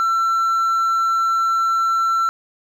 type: tone with hard clipping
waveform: triangle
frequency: 1345 Hz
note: E6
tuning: 34 cents sharp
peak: -16 dBFS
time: 0-2.29 s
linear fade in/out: 0 ms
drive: 5 dB
effects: none